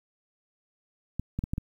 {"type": "clicks", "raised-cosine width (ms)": 5, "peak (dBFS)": -17, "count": 5, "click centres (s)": [1.196, 1.39, 1.439, 1.535, 1.581], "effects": ["9-bit"]}